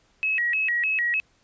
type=tone with vibrato; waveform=sine; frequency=2217 Hz; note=C#7; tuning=in tune; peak=-21 dBFS; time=0.23-1.2 s; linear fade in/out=0 ms; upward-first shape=square; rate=3.3 Hz; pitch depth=260 cents each way; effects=pink hiss -63 dBFS RMS until 1.43 s + resampled to 16000 Hz